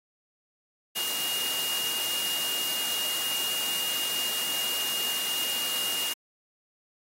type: tone in noise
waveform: sine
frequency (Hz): 2843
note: F7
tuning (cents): +30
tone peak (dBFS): -31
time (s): 0.95-6.14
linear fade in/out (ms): 20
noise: white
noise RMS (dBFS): -32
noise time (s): 0.95-6.14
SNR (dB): -2
effects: high-pass 200 Hz 12 dB/octave + AAC 48 kbps